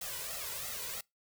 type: noise with flanger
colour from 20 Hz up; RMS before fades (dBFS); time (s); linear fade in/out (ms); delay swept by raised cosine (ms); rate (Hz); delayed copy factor
white; -40; 0.01-1.01; 5; 1.5 to 2.06; 3; +0.9
effects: noise-tail reverb RT60 0.2 s tail -25 dB re dry